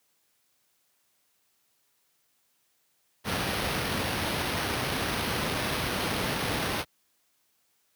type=noise with sample-and-hold; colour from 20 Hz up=pink; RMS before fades=-29 dBFS; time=3.24-6.85 s; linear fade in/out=50 ms; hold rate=7350 Hz; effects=white hiss -71 dBFS RMS until 7.95 s + high-pass 80 Hz 12 dB/octave